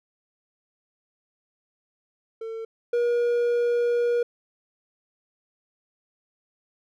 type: tone pair in turn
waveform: triangle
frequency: 449.9 / 477.9 Hz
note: A4 / A#4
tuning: +39 / +43 cents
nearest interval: minor second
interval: 104 cents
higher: second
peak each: -29 / -18 dBFS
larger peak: second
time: 2.41-2.65 / 2.93-4.23 s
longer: second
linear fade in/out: 5 ms
effects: none